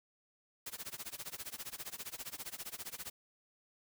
white noise with tremolo, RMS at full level -42 dBFS, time 0.66-3.1 s, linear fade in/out 5 ms, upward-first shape sine, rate 15 Hz, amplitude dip 95%, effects none

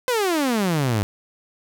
sawtooth exponential sweep, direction down, 520 to 97.2 Hz, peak -15 dBFS, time 0.08-1.03 s, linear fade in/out 0 ms, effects none

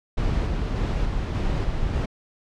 brown noise with tremolo, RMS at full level -23 dBFS, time 0.17-2.06 s, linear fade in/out 10 ms, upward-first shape square, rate 1.7 Hz, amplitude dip 25%, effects low-pass 5000 Hz 12 dB/octave

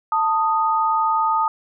sine tone pair together, 888 / 1242.8 Hz, A5 / D#6, +16 / -2 cents, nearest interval tritone, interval 582 cents, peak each -19 dBFS, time 0.12-1.48 s, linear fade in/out 2 ms, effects none

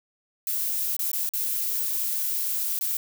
violet noise with dropouts, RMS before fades -27 dBFS, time 0.47-2.97 s, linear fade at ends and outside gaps 1 ms, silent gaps 0.966-0.992 / 1.116-1.132 / 1.291-1.336 / 2.79-2.81 s, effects none

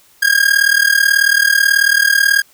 45% pulse tone with amplitude modulation, 1622 Hz, G#6, 41 cents flat, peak -6 dBFS, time 0.22-2.42 s, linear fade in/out 10 ms, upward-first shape sine, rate 38.3 Hz, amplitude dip 85%, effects white hiss -50 dBFS RMS until 2.53 s

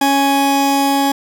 40% pulse tone pair together, 277.4 / 832 Hz, C#4 / G#5, +1 / +3 cents, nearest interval octave + perfect fifth, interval 1902 cents, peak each -14 dBFS, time 0.01-1.12 s, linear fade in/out 5 ms, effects none

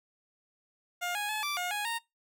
15% pulse tone with pitch steps, 708 / 828 / 857 / 1170 / 716 / 830 / 925 Hz, F5 / G#5 / A5 / D6 / F5 / G#5 / A#5, +23 / -5 / -46 / -7 / +43 / -1 / -14 cents, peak -25 dBFS, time 1.01-1.99 s, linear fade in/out 20 ms, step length 140 ms, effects noise-tail reverb RT60 0.2 s tail -23 dB re dry

